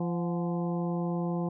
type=harmonic tone with a mistuned harmonic; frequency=172.2 Hz; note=F3; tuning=24 cents flat; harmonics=1 / 2 / 3 / 4 / 5 / 6; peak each=-29 / -35 / -39 / -41 / -43 / -45 dBFS; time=0-1.49 s; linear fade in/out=5 ms; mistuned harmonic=4; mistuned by=+69 cents; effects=none